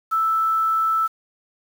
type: tone with quantisation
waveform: sine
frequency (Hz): 1318.5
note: E6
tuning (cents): 0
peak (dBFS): -17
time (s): 0.11-1.08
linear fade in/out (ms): 20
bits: 7
effects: none